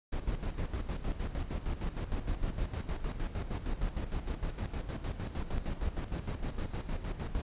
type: noise with tremolo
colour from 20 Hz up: brown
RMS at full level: -33 dBFS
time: 0.12-7.42 s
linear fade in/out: 10 ms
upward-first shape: square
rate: 6.5 Hz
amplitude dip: 65%
effects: resampled to 8000 Hz